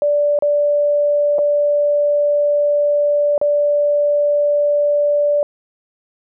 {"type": "tone with dropouts", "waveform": "sine", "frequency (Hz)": 584, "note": "D5", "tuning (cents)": -10, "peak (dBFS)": -12, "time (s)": [0.02, 5.43], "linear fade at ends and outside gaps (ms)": 1, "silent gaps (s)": [[0.389, 0.423], [1.384, 1.389], [3.379, 3.414]], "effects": []}